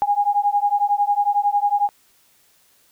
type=beating tone pair; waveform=sine; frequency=813 / 824 Hz; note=G#5 / G#5; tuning=-37 / -14 cents; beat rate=11 Hz; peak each=-19 dBFS; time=0.02-1.89 s; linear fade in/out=0 ms; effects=white hiss -58 dBFS RMS until 2.91 s